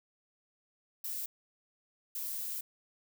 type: noise bursts at uneven times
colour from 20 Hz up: violet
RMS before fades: -38 dBFS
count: 2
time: 1.04-1.26 / 2.15-2.61 s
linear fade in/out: 5 ms
effects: none